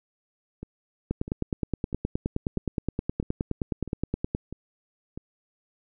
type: two click trains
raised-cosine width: 3 ms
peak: -13 / -23 dBFS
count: 32 / 8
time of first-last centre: 1.11-4.349 / 0.63-5.175 s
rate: 9.57 / 1.54 Hz
effects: none